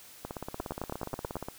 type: two click trains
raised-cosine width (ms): 1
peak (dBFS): -22 / -19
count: 22 / 8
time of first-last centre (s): 0.25-1.485 / 0.6-1.356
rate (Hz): 17 / 9.26
effects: white hiss -52 dBFS RMS until 1.58 s